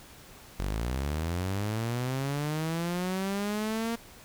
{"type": "linear sweep", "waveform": "sawtooth", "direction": "up", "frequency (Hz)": [45, 233.1], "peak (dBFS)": -25, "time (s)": [0.59, 3.96], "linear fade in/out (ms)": 10, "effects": ["pink hiss -51 dBFS RMS until 4.24 s"]}